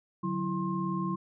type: tone cluster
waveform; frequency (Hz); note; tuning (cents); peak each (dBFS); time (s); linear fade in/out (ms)
sine; 147.5 / 185.1 / 330.6 / 1063; D3 / F#3 / E4 / C6; +8 / +1 / +5 / +27; -38 / -31 / -36 / -35; 0.23-1.16; 10
effects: none